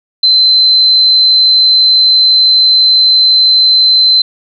sine tone, 4073 Hz, C8, 47 cents flat, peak -4 dBFS, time 0.23-4.22 s, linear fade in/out 5 ms, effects none

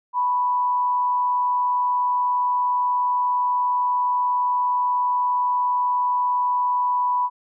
sine tone with frequency modulation, 987.8 Hz, B5, in tune, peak -18 dBFS, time 0.13-7.3 s, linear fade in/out 50 ms, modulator 117 Hz, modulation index 0.24, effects none

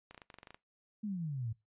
clicks, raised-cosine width 0.3 ms, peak -34 dBFS, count 11, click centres 0.11 / 0.146 / 0.178 / 0.218 / 0.302 / 0.342 / 0.386 / 0.431 / 0.472 / 0.506 / 0.545 s
sine exponential sweep, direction down, 220 to 106.1 Hz, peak -35 dBFS, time 1.03-1.53 s, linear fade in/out 10 ms
effects noise-tail reverb RT60 0.2 s tail -20 dB re dry + resampled to 8000 Hz

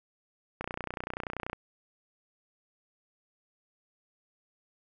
click train, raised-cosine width 0.5 ms, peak -19 dBFS, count 29, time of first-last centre 0.61-1.531 s, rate 30.4 Hz, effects none

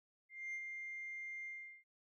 sine tone with ADSR envelope, 2100 Hz, C7, 6 cents sharp, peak -38 dBFS, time 0.29-1.84 s, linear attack 250 ms, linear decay 60 ms, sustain -5 dB, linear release 380 ms, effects noise-tail reverb RT60 0.1 s tail -26 dB re dry + tanh soft clip ceiling -39 dBFS

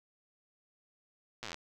slowing click train, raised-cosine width 0.2 ms, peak -23 dBFS, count 12, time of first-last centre 1.43-1.544 s, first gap 8 ms, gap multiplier 1.05, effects none

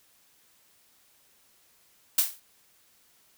blue noise with exponential decay, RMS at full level -18 dBFS, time 2.18-2.4 s, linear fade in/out 5 ms, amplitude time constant 46 ms, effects white hiss -63 dBFS RMS until 3.37 s

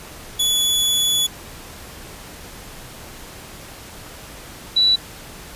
sawtooth / sine tone pair in turn, 3419 / 3945 Hz, G#7 / B7, +50 / -3 cents, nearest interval major second, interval 247 cents, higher second, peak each -13 / -12 dBFS, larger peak second, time 0.39-1.27 / 4.76-4.96 s, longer first, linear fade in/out 10 ms, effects pink hiss -38 dBFS RMS until 5.55 s + resampled to 32000 Hz

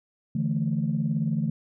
sine chord, D suspended second, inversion none, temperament just, 146.83 / 165.19 / 220.2 Hz, D3 / E3 / A3, 0 / +4 / +2 cents, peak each -27 dBFS, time 0.35-1.5 s, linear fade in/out 5 ms, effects tanh soft clip ceiling -15 dBFS

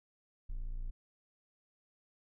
triangle tone, 29 Hz, A#0, 8 cents flat, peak -34 dBFS, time 0.49-0.91 s, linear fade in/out 10 ms, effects none

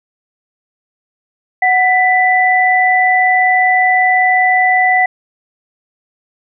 sine tone pair together, 740 / 1985.3 Hz, F#5 / B6, 0 / +9 cents, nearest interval octave + perfect fourth, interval 1709 cents, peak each -11 dBFS, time 1.62-5.06 s, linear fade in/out 5 ms, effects none

